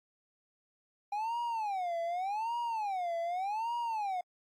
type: tone with vibrato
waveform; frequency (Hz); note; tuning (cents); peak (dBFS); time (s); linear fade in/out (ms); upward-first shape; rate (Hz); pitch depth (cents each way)
triangle; 800; G5; +35; -30; 1.12-4.21; 5; sine; 0.85; 300
effects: AAC 64 kbps